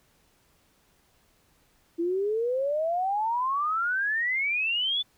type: exponential sweep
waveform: sine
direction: up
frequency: 330 to 3520 Hz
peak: -24 dBFS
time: 1.98-5.03 s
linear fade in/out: 20 ms
effects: pink hiss -65 dBFS RMS until 5.17 s